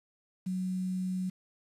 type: tone with quantisation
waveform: sine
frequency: 185 Hz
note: F#3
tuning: in tune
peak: -30 dBFS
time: 0.46-1.3 s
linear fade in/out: 10 ms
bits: 9
effects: resampled to 32000 Hz